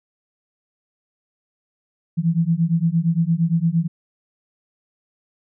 sine beating tone pair, 162.2 / 170.9 Hz, E3 / F3, -28 / -37 cents, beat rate 8.7 Hz, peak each -19 dBFS, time 2.17-3.88 s, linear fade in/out 20 ms, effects none

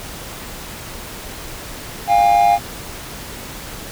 triangle tone pair together, 703.4 / 810 Hz, F5 / G#5, +12 / -43 cents, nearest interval major second, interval 245 cents, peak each -11 dBFS, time 2.07-2.59 s, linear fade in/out 50 ms, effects pink hiss -32 dBFS RMS until 3.91 s

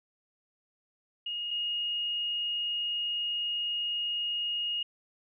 sine tone pair in turn, 2864 / 2864 Hz, F7 / F7, +43 / +43 cents, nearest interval unison, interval 0 cents, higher neither, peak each -32 / -29 dBFS, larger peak second, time 1.26-1.51 / 1.51-4.83 s, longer second, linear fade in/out 5 ms, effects none

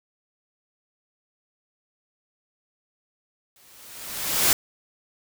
white noise with exponential growth, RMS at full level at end -17 dBFS, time 3.56-4.53 s, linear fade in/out 1 ms, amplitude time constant 210 ms, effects none

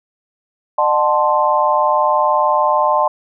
sine chord, D# diminished seventh, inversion none, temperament equal with one note detuned, 606.3 / 740 / 880 / 1046.5 Hz, D#5 / F#5 / A5 / C6, -45 / 0 / 0 / 0 cents, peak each -17 / -21 / -16 / -16 dBFS, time 0.78-3.08 s, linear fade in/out 5 ms, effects none

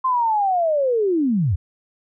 sine linear sweep, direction down, 1054 to 73.42 Hz, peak -16 dBFS, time 0.04-1.56 s, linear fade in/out 10 ms, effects none

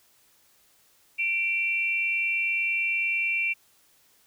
sine tone pair together, 2349 / 2720 Hz, D7 / F7, 0 / -46 cents, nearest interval minor third, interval 254 cents, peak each -25 / -28 dBFS, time 1.18-3.54 s, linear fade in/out 20 ms, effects white hiss -62 dBFS RMS until 4.26 s

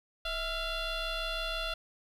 sine tone with frequency modulation, 1399 Hz, F6, 3 cents sharp, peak -29 dBFS, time 0.25-1.74 s, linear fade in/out 5 ms, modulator 683 Hz, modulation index 3.8, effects tanh soft clip ceiling -31 dBFS + 10-bit

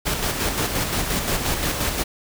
pink noise with tremolo, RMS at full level -22 dBFS, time 0.05-2.04 s, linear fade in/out 20 ms, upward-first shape square, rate 5.7 Hz, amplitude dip 40%, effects none

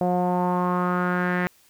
sawtooth tone with low-pass filter sweep, 179.2 Hz, F3, 45 cents sharp, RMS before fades -23 dBFS, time 0.01-1.47 s, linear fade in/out 0 ms, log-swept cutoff 670 to 1900 Hz, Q 4.3, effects white hiss -58 dBFS RMS until 1.69 s

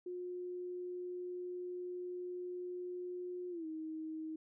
sine tone with pitch glide, 358.8 to 316 Hz, F4 to D#4, +47 to +27 cents, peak -40 dBFS, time 0.06-4.36 s, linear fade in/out 5 ms, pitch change -220 cents, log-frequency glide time 3.5-3.66 s, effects none

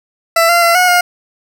20% pulse tone with pitch steps, 666 / 689 / 680 / 727 / 712 Hz, E5 / F5 / F5 / F#5 / F5, +18 / -24 / -46 / -31 / +33 cents, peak -3 dBFS, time 0.36-1.01 s, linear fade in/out 5 ms, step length 130 ms, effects none

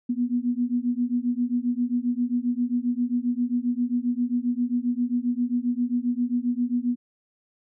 sine beating tone pair, 240 / 247.5 Hz, B3 / B3, -49 / +4 cents, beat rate 7.5 Hz, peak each -25 dBFS, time 0.09-6.96 s, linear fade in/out 10 ms, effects none

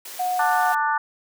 white high-pass noise, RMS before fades -37 dBFS, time 0.05-0.75 s, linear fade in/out 5 ms, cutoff 360 Hz, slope 12 dB/octave
sine tone, 729 Hz, F#5, 26 cents flat, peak -21 dBFS, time 0.19-0.73 s, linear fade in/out 10 ms
harmonic tone, 295.4 Hz, D4, 10 cents sharp, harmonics 3 / 4 / 5 / 6, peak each -22 / -25 / -25 / -32 dBFS, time 0.39-0.98 s, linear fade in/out 5 ms
effects none

